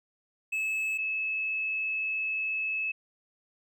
triangle / sine tone pair in turn, 2597 / 2597 Hz, E7 / E7, -26 / -26 cents, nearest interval unison, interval 0 cents, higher neither, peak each -26 / -28 dBFS, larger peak first, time 0.52-0.98 / 0.98-2.92 s, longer second, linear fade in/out 10 ms, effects none

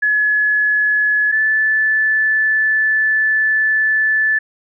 sine tone pair in turn, 1701 / 1744.8 Hz, G#6 / A6, +41 / -15 cents, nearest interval unison, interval 44 cents, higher second, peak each -12 dBFS, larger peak neither, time 0.02-1.32 / 1.32-4.39 s, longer second, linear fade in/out 10 ms, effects none

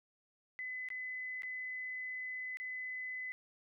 sine tone with dropouts, 2016 Hz, B6, 35 cents sharp, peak -39 dBFS, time 0.59-3.32 s, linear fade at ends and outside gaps 0 ms, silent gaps 0.887-0.903 / 1.421-1.433 / 2.571-2.6 s, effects none

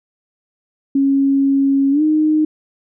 sine tone with pitch glide, 274.7 to 308.3 Hz, C#4 to D#4, -16 to -16 cents, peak -11 dBFS, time 0.95-2.45 s, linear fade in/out 5 ms, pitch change +200 cents, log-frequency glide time 1.91-2.02 s, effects none

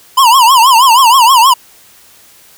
square tone with vibrato, 991 Hz, B5, 6 cents sharp, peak -4 dBFS, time 0.17-1.54 s, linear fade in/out 10 ms, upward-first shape triangle, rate 6.3 Hz, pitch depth 210 cents each way, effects white hiss -42 dBFS RMS until 2.57 s

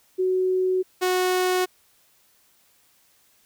sine / sawtooth tone pair in turn, 371.4 / 366.7 Hz, F#4 / F#4, +7 / -15 cents, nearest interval unison, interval 22 cents, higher first, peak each -19 / -16 dBFS, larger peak second, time 0.18-0.83 / 1.01-1.66 s, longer neither, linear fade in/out 20 ms, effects white hiss -61 dBFS RMS until 3.45 s

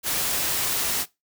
white noise, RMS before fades -25 dBFS, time 0.03-1.06 s, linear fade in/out 50 ms, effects noise-tail reverb RT60 0.2 s tail -20 dB re dry

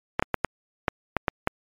clicks, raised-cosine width 0.5 ms, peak -6 dBFS, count 8, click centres 0.195 / 0.225 / 0.343 / 0.447 / 0.882 / 1.167 / 1.282 / 1.474 s, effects MP3 96 kbps

